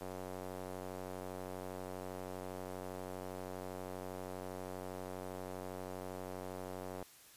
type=tone with band-pass filter; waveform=square; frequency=46.25 Hz; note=F#1; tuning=in tune; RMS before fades=-45 dBFS; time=0.01-7.03 s; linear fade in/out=0 ms; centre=600 Hz; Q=1.2; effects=white hiss -60 dBFS RMS until 7.36 s + resampled to 32000 Hz